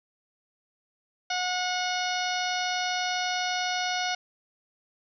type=harmonic tone with a mistuned harmonic; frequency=728 Hz; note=F#5; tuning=28 cents flat; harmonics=1 / 2 / 3 / 4 / 5 / 6 / 7 / 8; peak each=-30 / -33 / -35 / -36 / -37 / -38 / -38 / -39 dBFS; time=1.3-4.15 s; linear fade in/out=5 ms; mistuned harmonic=7; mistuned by=+19 cents; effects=none